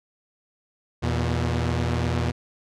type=tone pair together; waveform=sawtooth; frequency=82.61 / 119.8 Hz; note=E2 / A#2; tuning=+4 / +48 cents; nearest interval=tritone; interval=644 cents; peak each=-21 dBFS; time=1.02-2.32 s; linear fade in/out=20 ms; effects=low-pass 6000 Hz 12 dB/octave